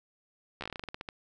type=slowing click train; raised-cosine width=0.3 ms; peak=-22 dBFS; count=14; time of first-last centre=0.61-1.088 s; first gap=13 ms; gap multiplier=1.16; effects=none